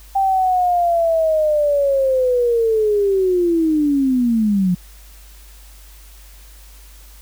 sine linear sweep, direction down, 786 to 174.61 Hz, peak -13 dBFS, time 0.15-4.75 s, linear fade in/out 10 ms, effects added 50 Hz sine -40 dBFS peak until 7.21 s + white hiss -47 dBFS RMS until 7.21 s

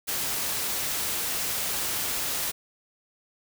white noise, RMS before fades -29 dBFS, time 0.07-2.52 s, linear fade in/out 20 ms, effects none

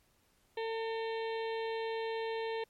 harmonic tone, 450 Hz, A4, 39 cents sharp, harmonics 1 / 2 / 4 / 5 / 6 / 7 / 8 / 9, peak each -35 / -41 / -47 / -49 / -51 / -52 / -53 / -54 dBFS, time 0.57-2.64 s, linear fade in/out 5 ms, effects pink hiss -71 dBFS RMS until 2.69 s + MP3 64 kbps

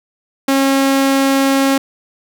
sawtooth tone, 271.9 Hz, C#4, 33 cents flat, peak -7 dBFS, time 0.48-1.78 s, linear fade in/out 5 ms, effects none

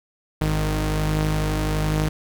sawtooth tone pair together, 51.92 / 154.5 Hz, G#1 / D#3, 0 / -12 cents, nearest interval octave + perfect fifth, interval 1888 cents, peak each -19 dBFS, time 0.41-2.09 s, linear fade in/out 5 ms, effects none

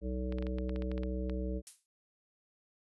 harmonic tone, 63 Hz, B1, 35 cents sharp, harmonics 1 / 3 / 5 / 7 / 9, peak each -35 / -40 / -42 / -43 / -45 dBFS, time 0.01-1.62 s, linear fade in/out 50 ms
clicks, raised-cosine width 0.3 ms, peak -30 dBFS, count 12, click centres 0.324 / 0.385 / 0.425 / 0.468 / 0.585 / 0.694 / 0.761 / 0.822 / 0.916 / 0.979 / 1.034 / 1.297 s
violet noise with exponential decay, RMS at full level -39 dBFS, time 1.67-1.86 s, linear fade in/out 0 ms, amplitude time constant 40 ms
effects resampled to 24000 Hz

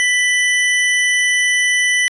square tone pair together, 1978 / 3015 Hz, B6 / F#7, +2 / +32 cents, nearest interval perfect fifth, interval 730 cents, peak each -14 / -22 dBFS, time 0-2.08 s, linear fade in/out 0 ms, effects resampled to 24000 Hz

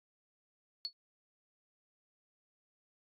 sine tone with exponential decay, 4412 Hz, C#8, 9 cents flat, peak -31 dBFS, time 0.85-0.93 s, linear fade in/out 0 ms, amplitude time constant 16 ms, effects AAC 32 kbps

